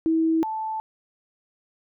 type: tone pair in turn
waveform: sine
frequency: 323.6 / 877 Hz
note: E4 / A5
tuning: -32 / -6 cents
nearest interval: octave + perfect fourth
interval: 1726 cents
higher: second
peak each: -18 / -26 dBFS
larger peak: first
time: 0.06-0.43 / 0.43-0.8 s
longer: neither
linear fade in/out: 0 ms
effects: none